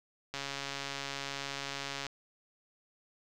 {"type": "click train", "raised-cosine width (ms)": 0.2, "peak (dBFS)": -20, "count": 241, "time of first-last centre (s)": [0.34, 2.067], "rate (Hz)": 139, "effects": []}